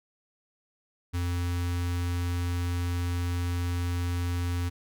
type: tone with notch filter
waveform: square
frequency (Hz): 87.7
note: F2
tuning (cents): +8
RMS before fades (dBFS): -29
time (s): 1.13-4.7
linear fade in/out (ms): 20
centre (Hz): 590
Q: 1.1
effects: none